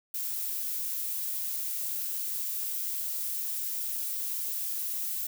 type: noise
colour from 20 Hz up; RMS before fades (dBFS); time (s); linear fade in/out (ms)
violet; -33; 0.14-5.27; 5
effects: none